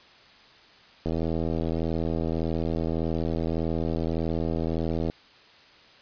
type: click train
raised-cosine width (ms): 2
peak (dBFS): -15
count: 331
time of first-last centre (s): 1.06-5.099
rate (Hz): 81.7
effects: white hiss -53 dBFS RMS until 6.01 s + resampled to 11025 Hz